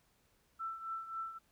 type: tone with tremolo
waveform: sine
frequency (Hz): 1332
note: E6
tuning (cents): +18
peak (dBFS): -36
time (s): 0.59-1.39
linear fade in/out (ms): 20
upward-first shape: triangle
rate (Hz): 3.7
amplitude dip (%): 75
effects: pink hiss -73 dBFS RMS until 1.51 s